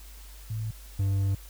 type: tone pair in turn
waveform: sine / triangle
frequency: 110 / 98 Hz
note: A2 / G2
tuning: 0 / 0 cents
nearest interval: major second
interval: 200 cents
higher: first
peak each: -29 / -21 dBFS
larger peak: second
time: 0.5-0.71 / 0.99-1.35 s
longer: second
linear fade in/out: 5 ms
effects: added 50 Hz sine -44 dBFS peak until 1.49 s + white hiss -52 dBFS RMS until 1.49 s